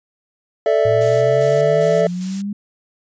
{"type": "chord", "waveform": "triangle", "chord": "A suspended fourth", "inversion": "none", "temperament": "equal", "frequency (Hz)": [440, 587.3, 659.3], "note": ["A4", "D5", "E5"], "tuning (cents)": [0, 0, 0], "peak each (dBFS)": [-15, -15, -15], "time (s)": [0.66, 2.07], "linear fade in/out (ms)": 2}
{"type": "exponential sweep", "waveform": "sine", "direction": "up", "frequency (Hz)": [110, 207.2], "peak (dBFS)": -21, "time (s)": [0.85, 2.53], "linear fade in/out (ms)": 5}
{"type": "noise with tremolo", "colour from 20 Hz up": "blue", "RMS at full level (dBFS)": -31, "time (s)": [1.01, 2.42], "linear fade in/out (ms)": 2, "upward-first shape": "square", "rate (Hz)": 2.5, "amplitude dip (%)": 55}
{"effects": ["resampled to 16000 Hz"]}